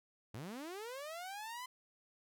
sawtooth linear sweep, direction up, 95.1 to 1026 Hz, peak -40 dBFS, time 0.34-1.66 s, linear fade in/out 5 ms, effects none

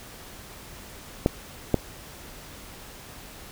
clicks, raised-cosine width 2 ms, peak -5 dBFS, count 2, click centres 1.261 / 1.743 s, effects pink hiss -44 dBFS RMS until 3.51 s

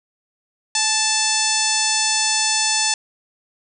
harmonic tone with a mistuned harmonic, 880 Hz, A5, in tune, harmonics 1 / 2 / 3 / 4 / 5 / 6 / 7 / 8 / 9 / 10, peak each -26 / -28 / -26 / -27 / -25 / -24 / -24 / -26 / -28 / -28 dBFS, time 0.75-2.94 s, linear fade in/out 2 ms, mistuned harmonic 1, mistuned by -36 cents, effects none

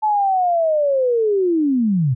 sine linear sweep, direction down, 870 to 116.54 Hz, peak -14 dBFS, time 0.02-2.15 s, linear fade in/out 20 ms, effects none

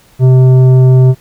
sine tone with tanh clipping, 129 Hz, C3, 24 cents flat, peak -4 dBFS, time 0.19-1.15 s, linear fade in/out 50 ms, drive 10 dB, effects pink hiss -46 dBFS RMS until 1.2 s

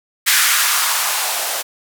violet noise with band-pass filter sweep, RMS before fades -17 dBFS, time 0.26-1.63 s, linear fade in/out 20 ms, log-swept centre 1700 to 580 Hz, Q 2.1, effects none

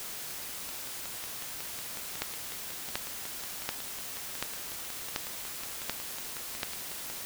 two click trains, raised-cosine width 0.2 ms, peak -12 / -23 dBFS, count 7 / 36, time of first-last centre 2.22-6.632 / 0.69-7.1 s, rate 1.36 / 5.46 Hz, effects white hiss -40 dBFS RMS until 7.25 s

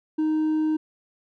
sine tone with hard clipping, 311.1 Hz, D#4, in tune, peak -21 dBFS, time 0.18-0.77 s, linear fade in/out 10 ms, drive 2 dB, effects none

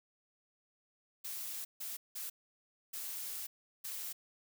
blue noise bursts at uneven times, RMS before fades -42 dBFS, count 5, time 1.24-1.65 / 1.8-1.97 / 2.15-2.3 / 2.93-3.47 / 3.84-4.13 s, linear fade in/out 10 ms, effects none

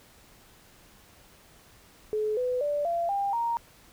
sine tone with pitch steps, 427.9 / 500.1 / 584.5 / 683.2 / 798.5 / 933.3 Hz, A4 / B4 / D5 / F5 / G5 / A#5, -48 / +22 / -8 / -38 / +32 / +2 cents, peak -25 dBFS, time 2.13-3.57 s, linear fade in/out 0 ms, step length 240 ms, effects pink hiss -56 dBFS RMS until 3.92 s

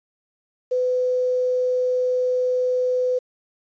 sine tone with quantisation, 503 Hz, B4, 32 cents sharp, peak -18 dBFS, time 0.71-3.19 s, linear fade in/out 10 ms, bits 8, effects resampled to 16000 Hz

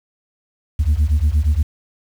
sine beating tone pair, 70.8 / 79.3 Hz, C#2 / D#2, +37 / +33 cents, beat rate 8.5 Hz, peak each -14 / -14 dBFS, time 0.79-1.63 s, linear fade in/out 10 ms, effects tanh soft clip ceiling -10 dBFS + 7-bit

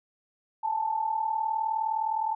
sine tone pair together, 850 / 889.6 Hz, G#5 / A5, +40 / +19 cents, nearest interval minor second, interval 79 cents, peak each -31 / -27 dBFS, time 0.63-2.35 s, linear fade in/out 10 ms, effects none

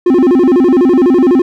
triangle tone with vibrato, 304.7 Hz, D#4, 36 cents flat, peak -3 dBFS, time 0.06-1.42 s, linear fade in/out 5 ms, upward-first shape square, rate 12 Hz, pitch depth 270 cents each way, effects none

